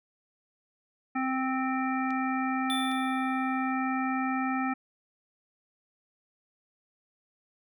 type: harmonic tone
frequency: 261.6 Hz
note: C4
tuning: in tune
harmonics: 1 / 3 / 5 / 7 / 9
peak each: -29 / -33 / -34 / -38 / -39 dBFS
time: 1.15-4.74 s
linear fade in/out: 10 ms
type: clicks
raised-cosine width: 0.2 ms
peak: -30 dBFS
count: 2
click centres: 2.106 / 2.916 s
type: tone with exponential decay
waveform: square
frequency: 3520 Hz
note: A7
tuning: in tune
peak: -30 dBFS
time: 2.7-3.72 s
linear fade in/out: 0 ms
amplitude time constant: 220 ms
effects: none